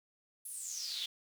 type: noise with high-pass filter sweep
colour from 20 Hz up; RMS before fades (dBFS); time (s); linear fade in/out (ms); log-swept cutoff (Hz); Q
brown; -41; 0.45-1.06; 5; 11000 to 3300; 8.1
effects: none